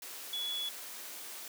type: tone in noise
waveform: sine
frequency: 3393 Hz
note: G#7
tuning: 36 cents sharp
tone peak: -34 dBFS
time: 0.33-0.69 s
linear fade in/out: 2 ms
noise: white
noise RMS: -45 dBFS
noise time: 0.02-1.48 s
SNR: +8 dB
effects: high-pass 300 Hz 12 dB/octave